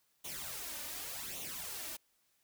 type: noise with flanger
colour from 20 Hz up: white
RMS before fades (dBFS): -43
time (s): 0.24-1.97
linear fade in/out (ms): 10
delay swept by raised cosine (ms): 0.3 to 3.4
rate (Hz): 0.87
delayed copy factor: +0.7
effects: white hiss -75 dBFS RMS until 2.43 s